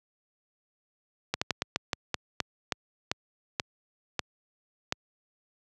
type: slowing click train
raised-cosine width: 0.2 ms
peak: -9 dBFS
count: 13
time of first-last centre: 1.34-4.924 s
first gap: 75 ms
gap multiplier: 1.23
effects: high-pass 80 Hz 12 dB/octave